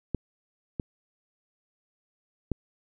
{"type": "clicks", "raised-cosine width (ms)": 3, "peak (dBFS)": [-14, -17, -14], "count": 3, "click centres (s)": [0.147, 0.798, 2.517], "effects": []}